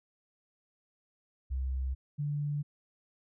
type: tone pair in turn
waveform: sine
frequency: 65.41 / 146.08 Hz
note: C2 / D3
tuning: 0 / -9 cents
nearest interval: octave + major second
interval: 1391 cents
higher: second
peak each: -30 / -30 dBFS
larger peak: neither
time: 1.5-1.95 / 2.18-2.63 s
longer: neither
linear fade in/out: 20 ms
effects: none